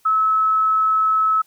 sine tone, 1296 Hz, E6, 30 cents flat, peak -14 dBFS, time 0.05-1.42 s, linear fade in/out 10 ms, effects white hiss -59 dBFS RMS until 1.46 s

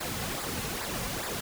pink noise with flanger, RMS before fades -34 dBFS, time 0-1.41 s, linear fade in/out 10 ms, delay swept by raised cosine 0.32 to 3.22 ms, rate 2.4 Hz, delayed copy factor -0.65, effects none

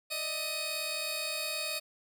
sawtooth tone cluster, 600 / 639 / 2508 / 3734 / 4479 Hz, D5 / D#5 / D#7 / A#7 / C#8, +37 / +46 / +13 / +2 / +17 cents, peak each -39 / -39 / -34 / -38 / -35 dBFS, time 0.1-1.8 s, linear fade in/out 20 ms, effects none

